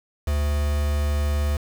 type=tone with quantisation; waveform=triangle; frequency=73.42 Hz; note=D2; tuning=in tune; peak=-18 dBFS; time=0.27-1.57 s; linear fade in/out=5 ms; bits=5; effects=none